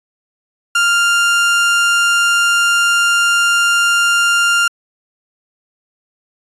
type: tone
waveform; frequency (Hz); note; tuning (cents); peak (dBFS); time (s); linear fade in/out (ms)
30% pulse; 1396.9; F6; 0; -8; 0.75-4.68; 5
effects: resampled to 24000 Hz